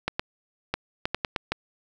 clicks, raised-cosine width 0.3 ms, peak -9 dBFS, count 8, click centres 0.08 / 0.195 / 0.74 / 1.055 / 1.146 / 1.248 / 1.362 / 1.52 s, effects 8-bit

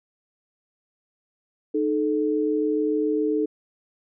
sine tone pair together, 306.9 / 434 Hz, D#4 / A4, -24 / -24 cents, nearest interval tritone, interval 600 cents, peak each -23 dBFS, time 1.74-3.46 s, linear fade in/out 10 ms, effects none

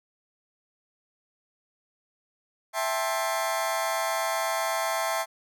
sawtooth chord, A minor seventh, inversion second, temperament just, 660 / 792 / 880 / 1056 Hz, E5 / G5 / A5 / C6, +2 / +18 / 0 / +16 cents, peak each -25 / -29 / -29 / -28 dBFS, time 2.73-5.26 s, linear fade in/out 50 ms, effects none

